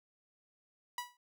sawtooth tone with exponential decay, 977 Hz, B5, 19 cents flat, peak -30 dBFS, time 0.98-1.17 s, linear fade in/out 2 ms, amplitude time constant 40 ms, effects none

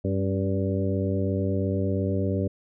harmonic tone with a mistuned harmonic, 97 Hz, G2, 18 cents flat, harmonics 1 / 2 / 3 / 4 / 5 / 6, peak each -26 / -29 / -31 / -32 / -33 / -34 dBFS, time 0.04-2.48 s, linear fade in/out 10 ms, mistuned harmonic 3, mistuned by -51 cents, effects none

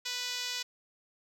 5% pulse tone with band-pass filter, 493.9 Hz, B4, in tune, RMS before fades -36 dBFS, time 0.05-0.63 s, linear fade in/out 10 ms, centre 4500 Hz, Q 0.72, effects none

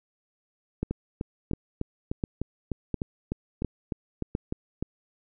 two click trains, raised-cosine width 3 ms, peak -14 / -16 dBFS, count 6 / 14, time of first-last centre 0.83-4.351 / 0.91-4.826 s, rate 1.42 / 3.32 Hz, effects none

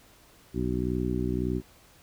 harmonic tone, 61.74 Hz, B1, in tune, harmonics 1 / 2 / 3 / 4 / 5 / 6, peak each -33 / -33 / -33 / -33 / -33 / -33 dBFS, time 0.53-1.62 s, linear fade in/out 50 ms, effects pink hiss -57 dBFS RMS until 2.02 s

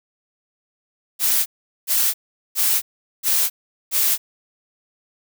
blue noise bursts, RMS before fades -18 dBFS, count 5, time 1.19-4.18 s, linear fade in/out 50 ms, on 270 ms, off 410 ms, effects none

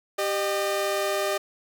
sawtooth tone pair together, 392.4 / 608.5 Hz, G4 / D#5, +2 / -39 cents, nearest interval minor sixth, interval 759 cents, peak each -24 / -22 dBFS, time 0.18-1.38 s, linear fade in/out 10 ms, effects none

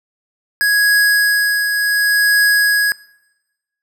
square tone with tremolo, 1663 Hz, G#6, 2 cents sharp, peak -10 dBFS, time 0.61-2.92 s, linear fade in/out 0 ms, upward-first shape triangle, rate 0.69 Hz, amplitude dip 50%, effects noise-tail reverb RT60 1.0 s tail -21 dB re dry

